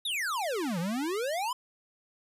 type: exponential two-way sweep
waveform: square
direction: down then up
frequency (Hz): 3895 to 161.5 to 1049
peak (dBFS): -30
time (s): 0.05-1.53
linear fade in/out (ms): 5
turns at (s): 0.79
effects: resampled to 32000 Hz